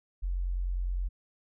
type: tone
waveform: sine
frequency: 44.83 Hz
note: F1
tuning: 46 cents sharp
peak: -28 dBFS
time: 0.22-1.09 s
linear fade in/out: 20 ms
effects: none